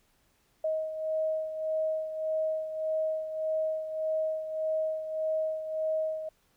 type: beating tone pair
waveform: sine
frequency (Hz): 630 / 631.7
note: D#5 / D#5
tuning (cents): +21 / +26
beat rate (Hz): 1.7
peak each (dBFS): -29 / -36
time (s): 0.64-6.29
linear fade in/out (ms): 5
effects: pink hiss -69 dBFS RMS until 6.56 s